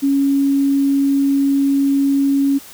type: tone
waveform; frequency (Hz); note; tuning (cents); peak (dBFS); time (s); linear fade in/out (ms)
sine; 277.2; C#4; 0; -12; 0.02-2.59; 20
effects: white hiss -39 dBFS RMS until 2.73 s